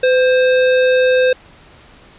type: tone with sample-and-hold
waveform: sine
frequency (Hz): 509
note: C5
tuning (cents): -48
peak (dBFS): -9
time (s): 0.03-1.33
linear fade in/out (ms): 5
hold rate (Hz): 2100
effects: pink hiss -44 dBFS RMS until 2.18 s + resampled to 8000 Hz